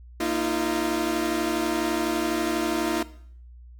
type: chord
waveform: sawtooth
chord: Bb suspended fourth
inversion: none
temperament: equal with one note detuned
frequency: 233.1 / 311.1 / 343.2 Hz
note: Bb3 / Eb4 / F4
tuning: 0 / 0 / -30 cents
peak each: -28 / -24 / -23 dBFS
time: 0.2-3.03 s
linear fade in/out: 5 ms
effects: noise-tail reverb RT60 0.6 s tail -17 dB re dry + added 60 Hz sine -43 dBFS peak until 3.79 s